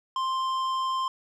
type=tone with tanh clipping; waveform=sine; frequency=1048 Hz; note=C6; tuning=2 cents sharp; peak=-27 dBFS; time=0.16-1.08 s; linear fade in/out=2 ms; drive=11 dB; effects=none